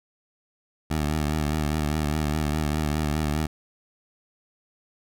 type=tone with vibrato; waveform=15% pulse; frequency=75.9 Hz; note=D#2; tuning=42 cents flat; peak=-17 dBFS; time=0.9-3.47 s; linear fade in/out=10 ms; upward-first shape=triangle; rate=4.9 Hz; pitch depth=70 cents each way; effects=none